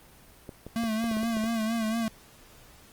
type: clicks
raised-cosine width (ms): 2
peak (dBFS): -25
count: 9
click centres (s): 0.492 / 0.666 / 0.837 / 1.042 / 1.114 / 1.169 / 1.232 / 1.369 / 1.439
type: tone with vibrato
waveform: square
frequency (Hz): 224.2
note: A3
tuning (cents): +33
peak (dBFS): -27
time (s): 0.76-2.08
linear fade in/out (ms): 0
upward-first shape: sine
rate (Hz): 4.3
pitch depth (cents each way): 61
effects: pink hiss -54 dBFS RMS until 2.92 s + Opus 24 kbps